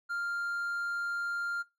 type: tone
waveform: triangle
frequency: 1396.9 Hz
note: F6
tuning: in tune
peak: -30 dBFS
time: 0.09-1.63 s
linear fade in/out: 20 ms
effects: noise-tail reverb RT60 0.2 s tail -18 dB re dry